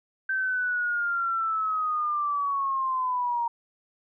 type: linear sweep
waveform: sine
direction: down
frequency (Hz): 1557 to 932.3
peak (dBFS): -24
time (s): 0.29-3.48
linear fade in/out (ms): 5
effects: none